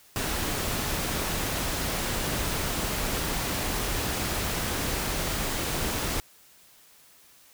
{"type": "noise", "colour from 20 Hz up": "pink", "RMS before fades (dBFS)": -29, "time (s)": [0.16, 6.2], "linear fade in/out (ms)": 0, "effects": ["white hiss -56 dBFS RMS until 7.53 s"]}